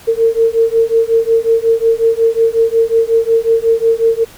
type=beating tone pair; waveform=sine; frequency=452.7 / 458.2 Hz; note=A4 / A#4; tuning=+49 / -30 cents; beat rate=5.5 Hz; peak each=-12 dBFS; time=0.07-4.25 s; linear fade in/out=20 ms; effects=pink hiss -39 dBFS RMS until 4.37 s